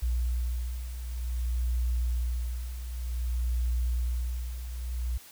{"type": "beating tone pair", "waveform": "sine", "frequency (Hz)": [60, 60.54], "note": ["B1", "B1"], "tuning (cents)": [-49, -34], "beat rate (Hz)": 0.54, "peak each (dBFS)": [-34, -28], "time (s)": [0.02, 5.18], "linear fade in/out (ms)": 10, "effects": ["white hiss -51 dBFS RMS until 5.31 s"]}